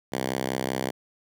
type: tone with high-pass filter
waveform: 5% pulse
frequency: 65.2 Hz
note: C2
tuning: 5 cents flat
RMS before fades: -29 dBFS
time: 0.12-0.91 s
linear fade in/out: 10 ms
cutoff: 150 Hz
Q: 0.83
effects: none